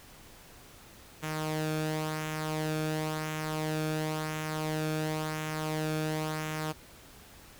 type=tone with flanger; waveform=sawtooth; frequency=155.4 Hz; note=D#3; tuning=2 cents flat; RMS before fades=-33 dBFS; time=1.22-6.73 s; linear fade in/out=20 ms; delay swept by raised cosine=0.21 to 1.02 ms; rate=0.95 Hz; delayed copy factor=-0.5; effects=pink hiss -53 dBFS RMS until 7.59 s